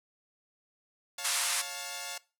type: chord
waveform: 5% pulse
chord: Db augmented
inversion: none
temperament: equal with one note detuned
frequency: 554.4 / 705.3 / 880 Hz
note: Db5 / F5 / A5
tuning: 0 / +17 / 0 cents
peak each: -32 / -29 / -30 dBFS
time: 1.18-2.18 s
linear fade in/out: 5 ms
type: band-pass noise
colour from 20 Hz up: white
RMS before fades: -31 dBFS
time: 1.24-1.62 s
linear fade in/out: 10 ms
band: 880 to 11000 Hz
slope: 48 dB/octave
effects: noise-tail reverb RT60 0.3 s tail -20 dB re dry